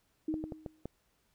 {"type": "tone with exponential decay", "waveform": "sine", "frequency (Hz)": 313.1, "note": "D#4", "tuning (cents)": 11, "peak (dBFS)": -29, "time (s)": [0.28, 0.84], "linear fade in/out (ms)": 5, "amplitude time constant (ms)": 120}
{"type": "clicks", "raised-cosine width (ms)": 2, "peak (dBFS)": -25, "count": 5, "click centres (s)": [0.341, 0.44, 0.522, 0.662, 0.856]}
{"effects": ["pink hiss -74 dBFS RMS until 1.34 s"]}